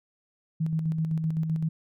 sine tone with tremolo, 160 Hz, D#3, 49 cents sharp, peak -23 dBFS, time 0.6-1.69 s, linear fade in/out 10 ms, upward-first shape square, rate 7.8 Hz, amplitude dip 40%, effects none

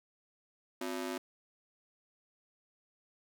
sawtooth ring-modulated tone, 311.1 Hz, D#4, in tune, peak -29 dBFS, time 0.81-1.18 s, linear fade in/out 5 ms, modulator 50.5 Hz, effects none

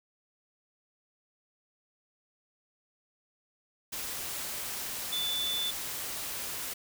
sine tone in noise, 3500 Hz, A7, 10 cents flat, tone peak -30 dBFS, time 5.12-5.71 s, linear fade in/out 10 ms, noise white, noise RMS -37 dBFS, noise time 3.92-6.74 s, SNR +4 dB, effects none

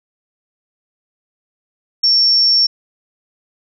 sine tone, 5460 Hz, F8, 40 cents flat, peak -9 dBFS, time 2.03-2.67 s, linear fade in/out 10 ms, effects none

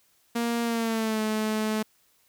sawtooth tone with pitch glide, 234.5 to 216.3 Hz, A#3 to A3, +11 to -29 cents, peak -21 dBFS, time 0.35-1.83 s, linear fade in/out 10 ms, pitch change -140 cents, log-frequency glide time 0.63-1.21 s, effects white hiss -65 dBFS RMS until 2.28 s

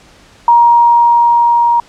sine tone with level ramp, 944 Hz, A#5, 22 cents sharp, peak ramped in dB -3 to -7 dBFS, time 0.48-1.8 s, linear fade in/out 2 ms, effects pink hiss -43 dBFS RMS until 1.88 s + low-pass 7000 Hz 12 dB/octave

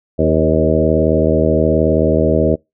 harmonic tone with a mistuned harmonic, 78.8 Hz, D#2, 23 cents sharp, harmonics 1 / 2 / 3 / 4 / 5 / 6 / 7 / 8, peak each -19 / -19 / -19 / -19 / -19 / -19 / -19 / -19 dBFS, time 0.18-2.56 s, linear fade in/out 20 ms, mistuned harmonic 6, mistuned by +20 cents, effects noise-tail reverb RT60 0.2 s tail -25 dB re dry

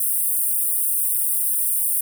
pink high-pass noise, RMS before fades -21 dBFS, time 0-2.01 s, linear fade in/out 5 ms, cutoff 8700 Hz, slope 96 dB/octave, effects none

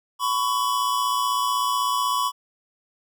square tone pair together, 1003 / 1119 Hz, B5 / C#6, +26 / +16 cents, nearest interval major second, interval 190 cents, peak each -25 / -24 dBFS, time 0.19-2.32 s, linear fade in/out 50 ms, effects none

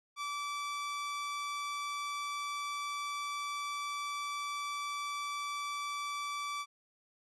sawtooth tone, 1158 Hz, D6, 25 cents flat, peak -32 dBFS, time 0.16-6.66 s, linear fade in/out 50 ms, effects low-pass 8000 Hz 12 dB/octave

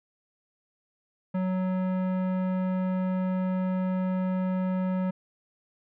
sine tone with tanh clipping, 185.6 Hz, F#3, 6 cents sharp, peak -27 dBFS, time 1.34-5.11 s, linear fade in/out 10 ms, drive 16 dB, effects none

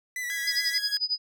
45% pulse tone with vibrato, 1977 Hz, B6, 1 cent sharp, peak -30 dBFS, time 0.16-0.78 s, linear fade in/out 2 ms, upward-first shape sine, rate 7.1 Hz, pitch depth 34 cents each way
sawtooth tone, 1661.2 Hz, G#6, in tune, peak -30 dBFS, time 0.3-0.97 s, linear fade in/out 0 ms
sine tone with tremolo, 4978 Hz, D#8, in tune, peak -22 dBFS, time 0.47-1.18 s, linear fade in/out 5 ms, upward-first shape sine, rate 11 Hz, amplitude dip 95%
effects none

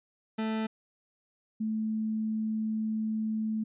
40% pulse / sine tone pair in turn, 220 / 218.4 Hz, A3 / A3, 0 / -13 cents, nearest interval unison, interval 13 cents, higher first, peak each -28 dBFS, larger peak neither, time 0.38-0.67 / 1.6-3.64 s, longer second, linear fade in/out 10 ms, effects resampled to 8000 Hz

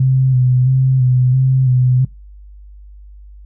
sine tone with vibrato, 128.9 Hz, C3, 26 cents flat, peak -9 dBFS, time 0-2.05 s, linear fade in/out 5 ms, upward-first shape square, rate 1.5 Hz, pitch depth 32 cents each way, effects noise-tail reverb RT60 0.2 s tail -23 dB re dry + added 50 Hz sine -35 dBFS peak until 3.45 s

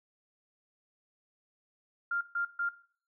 sine tone bursts, 1396.9 Hz, F6, in tune, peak -29 dBFS, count 3, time 2.11-2.69 s, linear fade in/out 5 ms, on 100 ms, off 140 ms, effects noise-tail reverb RT60 0.5 s tail -17 dB re dry

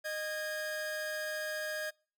45% pulse tone pair together, 617 / 1640.5 Hz, D#5 / G#6, -15 / -22 cents, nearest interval octave + perfect fourth, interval 1693 cents, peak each -38 / -38 dBFS, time 0.04-1.91 s, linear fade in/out 20 ms, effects noise-tail reverb RT60 0.4 s tail -26 dB re dry

